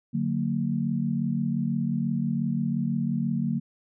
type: chord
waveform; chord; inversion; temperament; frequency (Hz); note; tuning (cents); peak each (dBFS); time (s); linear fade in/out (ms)
sine; D augmented; none; just; 146.83 / 183.54 / 229.4; D3 / F#3 / A#3; 0 / -14 / -28; -29 / -29 / -27; 0.13-3.6; 20
effects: none